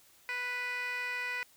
15% pulse tone with band-pass filter, 493.9 Hz, B4, in tune, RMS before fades -36 dBFS, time 0.29-1.43 s, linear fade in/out 0 ms, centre 2300 Hz, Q 3.2, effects white hiss -62 dBFS RMS until 1.56 s

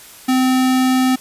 square tone, 257.8 Hz, C4, 26 cents flat, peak -13 dBFS, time 0.28-1.16 s, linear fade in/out 10 ms, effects white hiss -40 dBFS RMS until 1.2 s + resampled to 32000 Hz

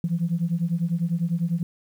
sine beating tone pair, 164.81 / 174.81 Hz, E3 / F3, 0 / +2 cents, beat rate 10 Hz, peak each -24 dBFS, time 0.04-1.63 s, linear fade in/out 2 ms, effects tanh soft clip ceiling -15 dBFS + 9-bit

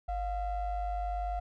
triangle ring-modulated tone, 329.6 Hz, E4, in tune, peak -26 dBFS, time 0.08-1.4 s, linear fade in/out 10 ms, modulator 380 Hz, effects none

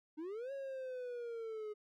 triangle linear two-way sweep, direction up then down, 295.6 to 554.4 to 418.1 Hz, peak -39 dBFS, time 0.17-1.74 s, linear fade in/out 20 ms, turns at 0.52 s, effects none

